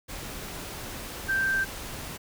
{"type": "tone in noise", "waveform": "sine", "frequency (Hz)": 1568, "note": "G6", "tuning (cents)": 0, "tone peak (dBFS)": -23, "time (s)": [1.28, 1.65], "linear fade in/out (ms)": 20, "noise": "pink", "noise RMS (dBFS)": -38, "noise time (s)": [0.08, 2.18], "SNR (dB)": 12, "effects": []}